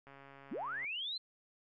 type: click train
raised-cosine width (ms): 0.5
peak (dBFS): -40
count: 108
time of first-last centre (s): 0.07-0.845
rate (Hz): 138
type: linear sweep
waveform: sine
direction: up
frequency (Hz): 164.81 to 4182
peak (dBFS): -37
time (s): 0.51-1.18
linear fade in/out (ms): 10
effects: none